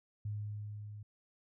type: tone with level ramp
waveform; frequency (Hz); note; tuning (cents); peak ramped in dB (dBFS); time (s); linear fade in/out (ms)
sine; 104.6; G#2; +13; -35 to -45; 0.25-1.03; 5
effects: none